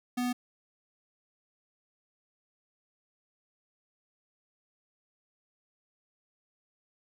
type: tone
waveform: square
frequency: 246.9 Hz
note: B3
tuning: in tune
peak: -29 dBFS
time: 0.17-0.33 s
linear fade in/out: 10 ms
effects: none